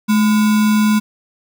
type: tone with sample-and-hold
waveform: sine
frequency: 213.4 Hz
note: G#3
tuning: 47 cents sharp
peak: -10 dBFS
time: 0.08-1 s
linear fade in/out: 20 ms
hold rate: 1225 Hz
effects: none